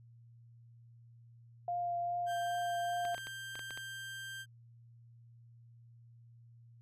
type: tone with vibrato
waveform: sine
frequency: 698.5 Hz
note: F5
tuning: in tune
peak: -33 dBFS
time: 1.68-3.15 s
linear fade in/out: 2 ms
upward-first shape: triangle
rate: 2.5 Hz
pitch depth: 14 cents each way
type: tone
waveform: 30% pulse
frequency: 1575 Hz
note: G6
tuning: 8 cents sharp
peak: -40 dBFS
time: 2.26-4.46 s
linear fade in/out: 50 ms
type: clicks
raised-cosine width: 0.3 ms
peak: -30 dBFS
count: 8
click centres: 3.052 / 3.145 / 3.18 / 3.27 / 3.555 / 3.593 / 3.707 / 3.775 s
effects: added 117 Hz sine -56 dBFS peak until 6.81 s + resampled to 32000 Hz